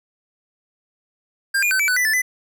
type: tone with pitch steps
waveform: square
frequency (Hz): 1598 / 2427 / 1530 / 2310 / 1495 / 1984 / 1754 / 2007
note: G6 / D#7 / G6 / D7 / F#6 / B6 / A6 / B6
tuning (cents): +33 / -44 / -42 / -29 / +17 / +7 / -6 / +27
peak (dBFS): -17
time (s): 1.54-2.22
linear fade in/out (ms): 10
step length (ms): 85
effects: none